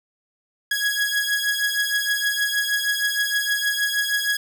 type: beating tone pair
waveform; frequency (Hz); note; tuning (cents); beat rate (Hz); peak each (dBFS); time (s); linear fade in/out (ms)
sawtooth; 1661.2 / 1667.6; G#6 / G#6; 0 / +7; 6.4; -19 / -21; 0.71-4.37; 5
effects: none